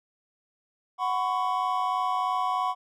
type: chord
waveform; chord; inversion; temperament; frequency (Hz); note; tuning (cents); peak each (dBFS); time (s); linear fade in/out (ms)
triangle; F# suspended fourth; none; equal with one note detuned; 740 / 1005.6 / 1108.7; F#5 / B5 / C#6; 0 / +31 / 0; -27; 0.98-2.75; 50
effects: none